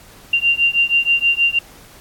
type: beating tone pair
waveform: sine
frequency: 2774 / 2780.3 Hz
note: F7 / F7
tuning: -12 / -8 cents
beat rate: 6.3 Hz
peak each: -16 dBFS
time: 0.33-1.59 s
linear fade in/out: 5 ms
effects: pink hiss -44 dBFS RMS until 2 s + AAC 64 kbps